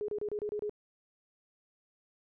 sine tone bursts, 417.9 Hz, G#4, 11 cents sharp, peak -32 dBFS, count 7, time 0.01-0.695 s, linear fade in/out 0 ms, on 73 ms, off 29 ms, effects none

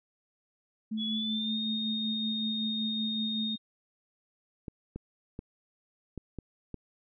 sine tone with tremolo, 218.1 Hz, A3, 15 cents flat, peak -30 dBFS, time 0.91-3.56 s, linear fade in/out 10 ms, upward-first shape sine, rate 5.3 Hz, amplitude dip 35%
sine tone with pitch glide, 3389 to 3696 Hz, G#7 to A#7, +34 to -16 cents, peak -32 dBFS, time 0.97-3.58 s, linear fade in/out 50 ms, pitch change +150 cents, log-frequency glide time 1.08-1.58 s
clicks, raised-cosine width 3 ms, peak -25 dBFS, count 6, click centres 4.682 / 4.96 / 5.391 / 6.177 / 6.387 / 6.743 s
effects none

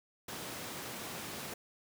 pink high-pass noise, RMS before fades -43 dBFS, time 0.28-1.54 s, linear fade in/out 5 ms, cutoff 150 Hz, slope 12 dB/octave, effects none

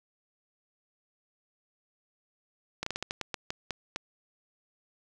slowing click train, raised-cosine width 0.2 ms, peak -15 dBFS, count 11, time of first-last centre 2.83-3.961 s, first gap 34 ms, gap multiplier 1.25, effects none

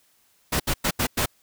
pink noise bursts at uneven times, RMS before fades -23 dBFS, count 5, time 0.52-0.6 / 0.67-0.74 / 0.84-0.91 / 0.99-1.07 / 1.17-1.26 s, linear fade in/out 10 ms, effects white hiss -63 dBFS RMS until 1.42 s

